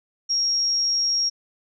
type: tone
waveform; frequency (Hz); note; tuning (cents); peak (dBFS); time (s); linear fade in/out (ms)
sine; 5588; F8; 0; -19; 0.29-1.3; 20
effects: none